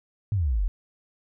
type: exponential sweep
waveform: sine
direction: down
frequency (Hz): 111.2 to 39.77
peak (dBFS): -21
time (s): 0.32-0.68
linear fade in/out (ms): 0
effects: none